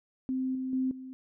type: tone with level steps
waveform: sine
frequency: 259.9 Hz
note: C4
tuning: 11 cents flat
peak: -28 / -31 / -26 / -40 dBFS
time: 0.29-1.13 s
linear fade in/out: 0 ms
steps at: 0.55 / 0.73 / 0.91 s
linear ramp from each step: 2 ms
effects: none